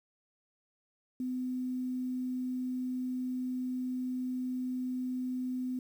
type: tone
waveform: sine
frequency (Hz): 253.6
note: B3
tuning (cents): +46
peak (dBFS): -32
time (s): 1.2-5.79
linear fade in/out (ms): 2
effects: 10-bit